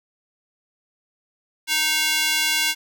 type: tone with high-pass filter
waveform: square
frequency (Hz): 310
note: D#4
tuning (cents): -6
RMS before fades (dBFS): -21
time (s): 1.67-2.75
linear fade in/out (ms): 50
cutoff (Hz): 2400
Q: 1.2
effects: none